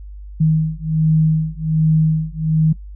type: beating tone pair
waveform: sine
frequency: 157.2 / 158.5 Hz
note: D#3 / D#3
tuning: +18 / +32 cents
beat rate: 1.3 Hz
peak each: -16 dBFS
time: 0.4-2.73 s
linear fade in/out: 10 ms
effects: noise-tail reverb RT60 0.1 s tail -20 dB re dry + added 50 Hz sine -31 dBFS peak until 2.95 s